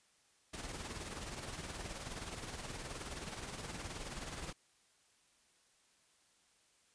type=noise with tremolo; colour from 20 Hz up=pink; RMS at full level=-43 dBFS; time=0.53-4.53 s; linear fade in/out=10 ms; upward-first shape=sine; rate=19 Hz; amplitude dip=50%; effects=white hiss -71 dBFS RMS until 6.94 s + resampled to 22050 Hz